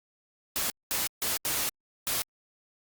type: noise bursts at uneven times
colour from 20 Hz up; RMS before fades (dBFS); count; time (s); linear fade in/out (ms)
white; -29; 5; 0.56-0.7 / 0.91-1.07 / 1.22-1.37 / 1.45-1.69 / 2.07-2.22; 0
effects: Opus 48 kbps